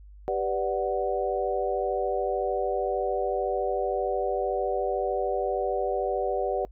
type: chord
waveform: sine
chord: G major seventh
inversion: none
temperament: equal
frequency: 392 / 493.9 / 587.3 / 740 Hz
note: G4 / B4 / D5 / F#5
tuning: 0 / 0 / 0 / 0 cents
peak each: -30 dBFS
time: 0.28-6.65 s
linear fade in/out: 0 ms
effects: noise-tail reverb RT60 0.1 s tail -25 dB re dry + added 50 Hz sine -45 dBFS peak until 6.71 s